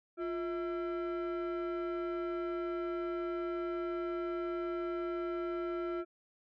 sine tone with frequency modulation, 349.2 Hz, F4, in tune, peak -31 dBFS, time 0.17-6.05 s, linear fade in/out 50 ms, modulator 998 Hz, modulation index 0.69, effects tanh soft clip ceiling -33 dBFS

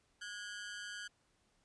sawtooth ring-modulated tone, 1547 Hz, G6, 23 cents flat, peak -37 dBFS, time 0.21-1.08 s, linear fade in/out 10 ms, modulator 101 Hz, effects pink hiss -75 dBFS RMS until 1.64 s + resampled to 22050 Hz

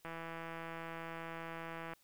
click train, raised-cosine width 0.5 ms, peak -30 dBFS, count 312, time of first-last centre 0.05-1.935 s, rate 165 Hz, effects white hiss -70 dBFS RMS until 2.03 s

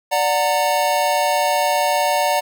square chord, D augmented, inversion none, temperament just, 587.3 / 734.2 / 917.7 Hz, D5 / F#5 / A#5, 0 / -14 / -27 cents, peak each -21 dBFS, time 0.11-2.41 s, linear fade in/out 20 ms, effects none

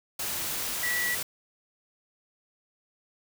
sine tone in noise, 1949 Hz, B6, 23 cents flat, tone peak -27 dBFS, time 0.83-1.15 s, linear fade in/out 5 ms, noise white, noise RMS -32 dBFS, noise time 0.19-1.23 s, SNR +2 dB, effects none

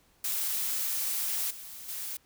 blue noise with level steps, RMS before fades -31 / -44 / -37 dBFS, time 0.24-2.17 s, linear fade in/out 5 ms, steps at 1.5 / 1.88 s, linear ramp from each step 10 ms, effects pink hiss -65 dBFS RMS until 2.25 s

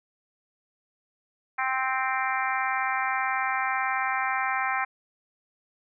harmonic tone, 261.7 Hz, C4, in tune, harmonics 3 / 4 / 5 / 6 / 7 / 8 / 9, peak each -30 / -31 / -32 / -33 / -33 / -34 / -35 dBFS, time 1.58-4.85 s, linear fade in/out 10 ms, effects none

